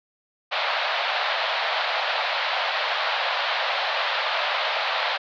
pink band-pass noise, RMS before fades -25 dBFS, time 0.51-5.18 s, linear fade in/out 20 ms, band 580 to 4300 Hz, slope 48 dB/octave, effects none

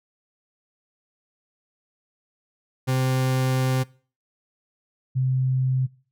40% pulse / sine tone pair in turn, 130 / 130 Hz, C3 / C3, -11 / -11 cents, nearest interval unison, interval 0 cents, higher neither, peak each -19 dBFS, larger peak neither, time 2.87-3.84 / 5.15-5.87 s, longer first, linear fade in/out 20 ms, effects noise-tail reverb RT60 0.4 s tail -22 dB re dry

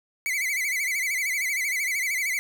45% pulse tone with vibrato, 2145 Hz, C7, 42 cents sharp, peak -24 dBFS, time 0.26-2.39 s, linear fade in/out 0 ms, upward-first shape sine, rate 13 Hz, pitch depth 130 cents each way, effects none

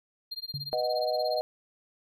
triangle tone with tremolo, 4200 Hz, C8, 6 cents sharp, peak -31 dBFS, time 0.31-1.41 s, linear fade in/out 10 ms, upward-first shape sine, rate 17 Hz, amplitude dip 100%
sine tone with exponential decay, 140.1 Hz, C#3, 19 cents sharp, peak -31 dBFS, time 0.54-0.88 s, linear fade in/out 0 ms, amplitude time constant 72 ms
sine chord, B major, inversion none, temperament equal, 493.9 / 622.3 / 740 Hz, B4 / D#5 / F#5, 0 / 0 / 0 cents, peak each -33 / -28 / -32 dBFS, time 0.73-1.41 s, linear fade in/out 0 ms
effects none

